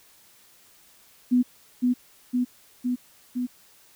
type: tone with echo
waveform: sine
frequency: 247.9 Hz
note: B3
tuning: 7 cents sharp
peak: -16 dBFS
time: 1.31-1.43 s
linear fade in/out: 20 ms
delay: 510 ms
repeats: 4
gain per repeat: -2 dB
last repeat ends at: 3.47 s
effects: white hiss -56 dBFS RMS until 3.95 s